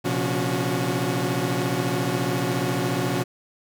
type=tone cluster; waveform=sawtooth; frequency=120.1 / 134.3 / 174.6 / 283.1 / 366 Hz; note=B2 / C3 / F3 / C#4 / F#4; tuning=-48 / +46 / 0 / +37 / -19 cents; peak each=-25 dBFS; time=0.04-3.24 s; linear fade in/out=20 ms; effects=none